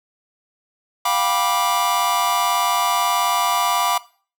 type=chord; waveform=45% pulse; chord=G dominant seventh; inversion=third; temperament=just; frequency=705.6 / 784 / 980 / 1176 Hz; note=F5 / G5 / B5 / D6; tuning=+18 / 0 / -14 / +2 cents; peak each=-24 / -27 / -22 / -22 dBFS; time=1.05-3.98 s; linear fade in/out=5 ms; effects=noise-tail reverb RT60 0.4 s tail -18 dB re dry